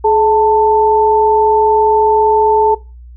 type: tone pair together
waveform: sine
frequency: 425.4 / 887.4 Hz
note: G#4 / A5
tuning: +42 / +14 cents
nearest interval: octave + minor second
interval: 1272 cents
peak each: -10 dBFS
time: 0.04-2.75 s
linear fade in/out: 10 ms
effects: noise-tail reverb RT60 0.3 s tail -20 dB re dry + added 60 Hz sine -32 dBFS peak until 3.16 s